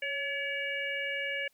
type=harmonic tone with a mistuned harmonic; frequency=569 Hz; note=C#5; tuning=45 cents sharp; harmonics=1 / 3 / 4 / 5; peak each=-39 / -36 / -35 / -39 dBFS; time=0.02-1.48 s; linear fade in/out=5 ms; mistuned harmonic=1; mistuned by=-44 cents; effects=white hiss -70 dBFS RMS until 1.53 s